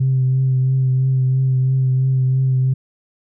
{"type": "tone with vibrato", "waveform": "sine", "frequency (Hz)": 130.81, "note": "C3", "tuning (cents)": 0, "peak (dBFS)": -12, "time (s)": [0, 2.74], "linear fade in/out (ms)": 10, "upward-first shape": "triangle", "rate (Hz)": 3, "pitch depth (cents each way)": 26, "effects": ["tanh soft clip ceiling -9 dBFS"]}